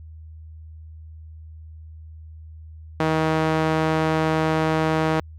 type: tone with band-pass filter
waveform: sawtooth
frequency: 158.3 Hz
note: D#3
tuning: 30 cents sharp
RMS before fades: -21 dBFS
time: 3-5.2 s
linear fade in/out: 0 ms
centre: 790 Hz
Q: 0.56
effects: added 79 Hz sine -38 dBFS peak until 5.38 s